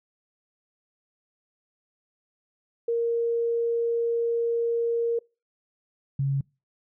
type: tone pair in turn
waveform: sine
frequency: 466.2 / 137.76 Hz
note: A#4 / C#3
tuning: 0 / -10 cents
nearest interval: octave + major sixth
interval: 2110 cents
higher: first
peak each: -22 dBFS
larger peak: neither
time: 2.88-5.19 / 6.19-6.41 s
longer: first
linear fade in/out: 5 ms
effects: noise-tail reverb RT60 0.3 s tail -26 dB re dry